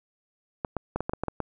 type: clicks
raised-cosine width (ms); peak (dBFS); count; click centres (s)
1; -14; 9; 0.648 / 0.767 / 0.96 / 1.006 / 1.095 / 1.135 / 1.236 / 1.283 / 1.403
effects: none